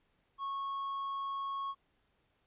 sine tone with tanh clipping, 1100 Hz, C#6, 14 cents flat, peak -36 dBFS, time 0.38-1.75 s, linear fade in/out 50 ms, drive 4 dB, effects pink hiss -75 dBFS RMS until 2.46 s + resampled to 8000 Hz

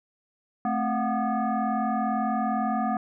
sine tone with frequency modulation, 261.6 Hz, C4, in tune, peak -23 dBFS, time 0.65-2.97 s, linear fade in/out 2 ms, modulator 481 Hz, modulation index 1.8, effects none

